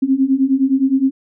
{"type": "beating tone pair", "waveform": "sine", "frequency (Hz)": [261.6, 271.3], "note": ["C4", "C#4"], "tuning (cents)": [0, -37], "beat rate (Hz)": 9.7, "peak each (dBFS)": [-16, -14], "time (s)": [0.02, 1.11], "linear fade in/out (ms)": 10, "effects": []}